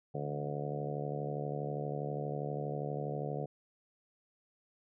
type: harmonic tone with a mistuned harmonic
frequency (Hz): 72.4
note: D2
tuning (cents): -24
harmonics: 2 / 3 / 4 / 5 / 6 / 7 / 8 / 9 / 10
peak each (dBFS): -38 / -48 / -47 / -49 / -42 / -43 / -45 / -48 / -45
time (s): 0.14-3.46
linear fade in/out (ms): 10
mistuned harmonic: 2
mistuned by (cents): +26
effects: none